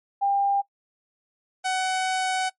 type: tone pair in turn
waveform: sine / sawtooth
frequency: 798 / 749.7 Hz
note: G5 / F#5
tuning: +31 / +23 cents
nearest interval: minor second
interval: 108 cents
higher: first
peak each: -19 / -19 dBFS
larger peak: neither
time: 0.21-0.62 / 1.64-2.5 s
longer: second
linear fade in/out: 20 ms
effects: noise-tail reverb RT60 0.1 s tail -21 dB re dry + MP3 48 kbps